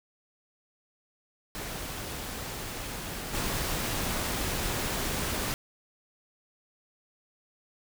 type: noise with level steps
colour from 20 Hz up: pink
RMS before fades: -37 / -31 dBFS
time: 1.55-5.54 s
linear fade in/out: 0 ms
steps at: 3.33 s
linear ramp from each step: 20 ms
effects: none